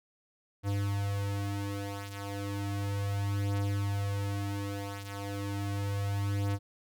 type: beating tone pair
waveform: square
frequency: 100.2 / 100.54 Hz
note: G2 / G2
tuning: +38 / +44 cents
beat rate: 0.34 Hz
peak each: -33 / -37 dBFS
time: 0.63-6.59 s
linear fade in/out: 50 ms
effects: none